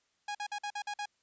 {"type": "tone bursts", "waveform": "sawtooth", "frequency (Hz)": 825, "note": "G#5", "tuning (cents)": -12, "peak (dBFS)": -31, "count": 7, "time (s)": [0.28, 1.057], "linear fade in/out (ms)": 5, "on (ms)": 69, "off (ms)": 49, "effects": ["white hiss -75 dBFS RMS until 1.22 s", "resampled to 16000 Hz"]}